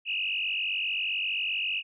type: tone with frequency modulation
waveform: sine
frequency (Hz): 2702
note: E7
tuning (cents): +42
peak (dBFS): -27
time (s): 0.05-1.83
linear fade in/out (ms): 50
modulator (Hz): 47.6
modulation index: 4.1
effects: none